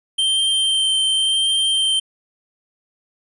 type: tone with vibrato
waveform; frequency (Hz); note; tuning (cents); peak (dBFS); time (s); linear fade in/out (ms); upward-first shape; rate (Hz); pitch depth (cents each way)
square; 3136; G7; 0; -16; 0.18-2; 10; sine; 0.91; 11
effects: resampled to 24000 Hz